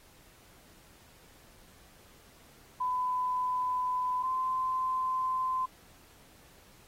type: tone pair in turn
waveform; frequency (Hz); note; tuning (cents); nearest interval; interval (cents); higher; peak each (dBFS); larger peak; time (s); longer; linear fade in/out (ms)
sine; 1004 / 1031; B5 / C6; +28 / -26; unison; 46; second; -28 / -28; neither; 2.8-4.23 / 4.23-5.66; neither; 10
effects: pink hiss -59 dBFS RMS until 6.87 s + AAC 48 kbps